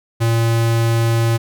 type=tone; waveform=square; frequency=115.1 Hz; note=A#2; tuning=22 cents flat; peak=-14 dBFS; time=0.2-1.38 s; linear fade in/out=20 ms; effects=none